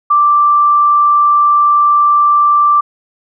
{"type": "tone", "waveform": "sine", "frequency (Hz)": 1174.7, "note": "D6", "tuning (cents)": 0, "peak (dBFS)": -6, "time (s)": [0.1, 2.81], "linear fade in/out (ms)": 10, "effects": []}